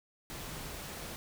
sine tone in noise, 157.6 Hz, D#3, 23 cents sharp, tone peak -49 dBFS, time 0.47-0.69 s, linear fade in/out 0 ms, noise pink, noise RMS -43 dBFS, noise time 0.3-1.16 s, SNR -9 dB, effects none

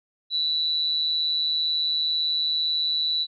sine tone with amplitude modulation, 3951 Hz, B7, in tune, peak -19 dBFS, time 0.3-3.27 s, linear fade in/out 50 ms, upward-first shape sine, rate 158 Hz, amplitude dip 55%, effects none

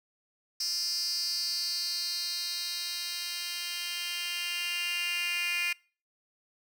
10% pulse tone with high-pass filter sweep, 349.2 Hz, F4, in tune, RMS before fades -33 dBFS, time 0.6-5.73 s, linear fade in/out 5 ms, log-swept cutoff 5200 to 2500 Hz, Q 6.2, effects noise-tail reverb RT60 0.4 s tail -25 dB re dry

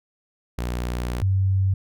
sawtooth / sine tone pair in turn, 60.4 / 95.88 Hz, B1 / G2, -38 / -38 cents, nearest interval minor sixth, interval 800 cents, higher second, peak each -21 / -17 dBFS, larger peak second, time 0.58-1.22 / 1.22-1.74 s, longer first, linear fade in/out 5 ms, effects none

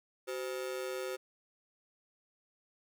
45% pulse ring-modulated tone, 447.3 Hz, A4, 28 cents sharp, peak -33 dBFS, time 0.27-1.17 s, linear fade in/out 20 ms, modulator 69.2 Hz, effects none

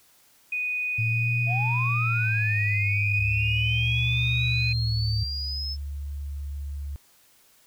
sine tone, 2483 Hz, D#7, 4 cents flat, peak -25 dBFS, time 0.52-4.73 s, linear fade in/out 5 ms
sine tone with vibrato, 111.1 Hz, A2, 17 cents sharp, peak -23 dBFS, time 0.98-5.24 s, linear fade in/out 10 ms, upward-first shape sine, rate 0.38 Hz, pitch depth 150 cents each way
sine linear sweep, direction up, 659.3 to 5274 Hz, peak -30 dBFS, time 1.46-5.77 s, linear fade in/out 50 ms
sine tone with pitch glide, 71.7 to 71.2 Hz, D2 to C#2, -41 to +47 cents, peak -30 dBFS, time 3.19-6.96 s, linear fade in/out 0 ms, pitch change -12 cents, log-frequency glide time 4.18-4.85 s
effects tanh soft clip ceiling -12 dBFS + white hiss -59 dBFS RMS until 7.66 s

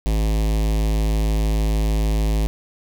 square tone with notch filter, 53.3 Hz, G#1, 46 cents sharp, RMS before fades -19 dBFS, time 0.06-2.47 s, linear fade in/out 0 ms, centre 1400 Hz, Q 1.1, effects none

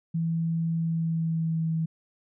sine tone with pitch glide, 164.81 to 161.7 Hz, E3 to E3, 0 to -33 cents, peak -24 dBFS, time 0.14-1.86 s, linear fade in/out 10 ms, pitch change -33 cents, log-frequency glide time 0.76-1.73 s, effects none

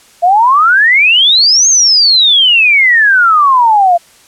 sine exponential two-way sweep, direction up then down, 674 to 6560 to 674 Hz, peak -4 dBFS, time 0.22-3.98 s, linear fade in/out 20 ms, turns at 1.68 s, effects white hiss -43 dBFS RMS until 4.27 s + low-pass 10000 Hz 12 dB/octave

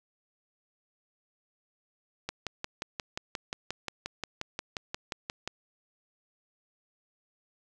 click train, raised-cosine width 0.2 ms, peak -16 dBFS, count 19, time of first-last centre 2.29-5.476 s, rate 5.65 Hz, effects none

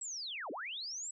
sine linear two-way sweep, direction down then up, 7902 to 240.2 to 7902 Hz, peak -39 dBFS, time 0.01-1.11 s, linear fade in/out 5 ms, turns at 0.51 s, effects none

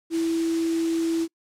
sine tone in noise, 329.6 Hz, E4, in tune, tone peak -21 dBFS, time 0.1-1.28 s, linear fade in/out 50 ms, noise white, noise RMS -37 dBFS, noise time 0.1-1.28 s, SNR +13 dB, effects noise-tail reverb RT60 0.1 s tail -26 dB re dry + low-pass 8000 Hz 12 dB/octave

